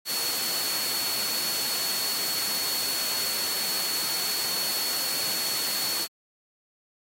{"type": "tone in noise", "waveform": "sine", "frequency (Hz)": 4393, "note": "C#8", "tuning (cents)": -16, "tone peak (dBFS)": -29, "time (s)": [0.05, 6.08], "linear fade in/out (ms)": 50, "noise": "white", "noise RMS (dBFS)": -30, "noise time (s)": [0.05, 6.08], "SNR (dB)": -2, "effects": ["high-pass 150 Hz 12 dB/octave", "AAC 48 kbps"]}